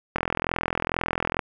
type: click train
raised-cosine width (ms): 0.5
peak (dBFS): -8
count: 53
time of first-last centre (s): 0.16-1.392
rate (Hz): 42.2
effects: none